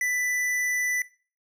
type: tone with hard clipping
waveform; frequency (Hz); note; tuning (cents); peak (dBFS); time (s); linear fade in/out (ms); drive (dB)
sine; 1986; B6; +9; -25; 0.01-1.02; 2; 12
effects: noise-tail reverb RT60 0.4 s tail -20 dB re dry